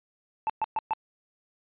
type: tone bursts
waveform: triangle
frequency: 879 Hz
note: A5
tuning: 2 cents flat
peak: -22 dBFS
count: 4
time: 0.47-0.934 s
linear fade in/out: 0 ms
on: 26 ms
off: 120 ms
effects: resampled to 8000 Hz